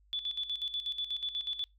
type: tone with tremolo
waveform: sine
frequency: 3460 Hz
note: A7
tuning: 30 cents flat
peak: -31 dBFS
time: 0.13-1.64 s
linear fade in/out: 0 ms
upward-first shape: square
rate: 8.2 Hz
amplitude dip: 70%
effects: noise-tail reverb RT60 0.2 s tail -25 dB re dry + added 50 Hz sine -62 dBFS peak until 1.78 s